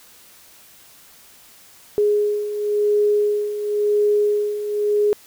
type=beating tone pair; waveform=sine; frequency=415.3 / 416.25 Hz; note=G#4 / G#4; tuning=0 / +4 cents; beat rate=0.95 Hz; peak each=-23 / -17 dBFS; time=1.98-5.13 s; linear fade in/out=0 ms; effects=white hiss -48 dBFS RMS until 5.26 s